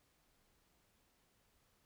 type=silence; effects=pink hiss -75 dBFS RMS until 1.85 s